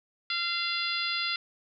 harmonic tone, 690 Hz, F5, 21 cents flat, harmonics 2 / 3 / 4 / 5 / 6 / 7, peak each -35 / -35 / -35 / -35 / -35 / -35 dBFS, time 0.3-1.36 s, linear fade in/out 2 ms, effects none

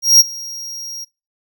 45% pulse tone with ADSR envelope, 5620 Hz, F8, 10 cents sharp, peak -4 dBFS, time 0.02-1.05 s, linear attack 180 ms, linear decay 25 ms, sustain -23 dB, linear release 18 ms, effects noise-tail reverb RT60 0.3 s tail -23 dB re dry

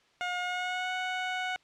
15% pulse tone with pitch glide, 717 to 738.4 Hz, F5 to F#5, +45 to -4 cents, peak -24 dBFS, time 0.21-1.56 s, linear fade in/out 0 ms, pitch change +51 cents, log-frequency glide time 0.39-0.93 s, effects white hiss -65 dBFS RMS until 1.63 s + low-pass 4000 Hz 12 dB/octave

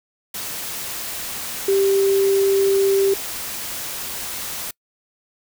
sine tone in noise, 392 Hz, G4, in tune, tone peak -14 dBFS, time 1.68-3.14 s, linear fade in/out 5 ms, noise white, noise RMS -29 dBFS, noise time 0.34-4.71 s, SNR +12 dB, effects noise-tail reverb RT60 0.1 s tail -26 dB re dry

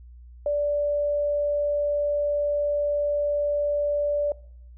sine tone, 583 Hz, D5, 13 cents flat, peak -21 dBFS, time 0.46-4.32 s, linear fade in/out 2 ms, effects noise-tail reverb RT60 0.7 s tail -22 dB re dry + added 60 Hz sine -43 dBFS peak until 4.77 s

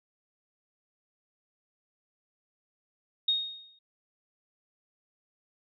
sine tone with exponential decay, 3723 Hz, A#7, 3 cents flat, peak -21 dBFS, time 3.28-3.79 s, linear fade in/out 5 ms, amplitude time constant 110 ms, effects none

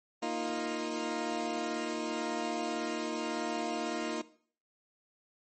20% pulse chord, Bb suspended fourth, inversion none, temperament equal, 233.1 / 311.1 / 349.2 Hz, Bb3 / Eb4 / F4, 0 / 0 / 0 cents, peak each -33 / -32 / -32 dBFS, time 0.22-4.22 s, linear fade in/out 10 ms, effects noise-tail reverb RT60 0.5 s tail -17 dB re dry + MP3 32 kbps

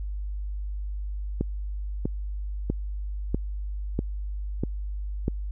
click train, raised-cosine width 3 ms, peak -12 dBFS, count 7, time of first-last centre 1.41-5.281 s, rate 1.55 Hz, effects added 50 Hz sine -29 dBFS peak until 5.51 s

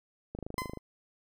click train, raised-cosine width 2 ms, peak -25 dBFS, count 12, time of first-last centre 0.35-0.773 s, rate 26 Hz
30% pulse tone with exponential decay, 1025 Hz, C6, 36 cents flat, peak -27 dBFS, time 0.58-0.79 s, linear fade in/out 2 ms, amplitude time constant 44 ms
effects none

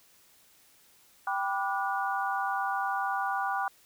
sine chord, G major seventh, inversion none, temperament equal with one note detuned, 784 / 987.8 / 1174.7 / 1450.4 Hz, G5 / B5 / D6 / F#6, 0 / 0 / 0 / -35 cents, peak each -31 / -35 / -34 / -34 dBFS, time 1.27-3.68 s, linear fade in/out 2 ms, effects white hiss -61 dBFS RMS until 3.85 s

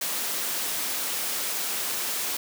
white high-pass noise, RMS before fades -29 dBFS, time 0.01-2.37 s, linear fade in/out 5 ms, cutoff 220 Hz, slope 12 dB/octave, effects none

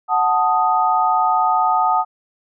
sine chord, D# diminished, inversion first, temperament equal, 740 / 880 / 1244.5 Hz, F#5 / A5 / D#6, 0 / 0 / 0 cents, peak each -18 dBFS, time 0.08-2.05 s, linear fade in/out 50 ms, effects none

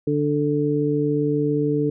harmonic tone, 147.1 Hz, D3, 3 cents sharp, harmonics 1 / 2 / 3, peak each -24 / -22 / -22 dBFS, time 0.07-1.9 s, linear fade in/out 5 ms, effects none

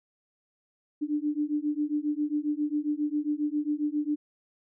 sine beating tone pair, 293.7 / 301.1 Hz, D4 / D4, 0 / +43 cents, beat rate 7.4 Hz, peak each -29 dBFS, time 1.01-4.16 s, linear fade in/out 20 ms, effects none

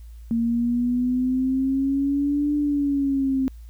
sine exponential two-way sweep, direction up then down, 229.2 to 294.6 to 262.5 Hz, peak -19 dBFS, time 0.31-3.48 s, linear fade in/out 0 ms, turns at 2.55 s, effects added 57 Hz sine -38 dBFS peak until 3.69 s + white hiss -62 dBFS RMS until 3.69 s

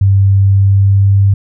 sine tone with pitch glide, 98 to 98.97 Hz, G2 to G2, 0 to +17 cents, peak -5 dBFS, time 0.01-1.34 s, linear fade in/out 5 ms, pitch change +17 cents, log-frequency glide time 0.43-1.2 s, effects none

